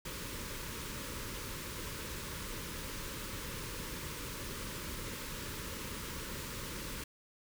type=band-stop noise; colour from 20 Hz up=pink; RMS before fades=-42 dBFS; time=0.05-7.04 s; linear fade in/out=5 ms; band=590 to 890 Hz; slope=96 dB/octave; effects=none